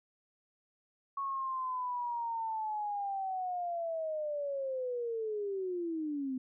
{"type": "linear sweep", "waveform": "sine", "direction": "down", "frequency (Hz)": [1108.7, 252.9], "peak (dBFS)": -33, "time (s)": [1.17, 6.38], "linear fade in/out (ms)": 5, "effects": []}